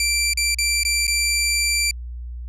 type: tone with dropouts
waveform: 15% pulse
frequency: 2348 Hz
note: D7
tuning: 1 cent flat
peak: -11 dBFS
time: 0-1.91 s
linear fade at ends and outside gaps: 2 ms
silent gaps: 0.335-0.373 / 0.546-0.585 / 0.834-0.85 / 1.069-1.078 s
effects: added 60 Hz sine -29 dBFS peak until 2.48 s + low-pass 12000 Hz 12 dB/octave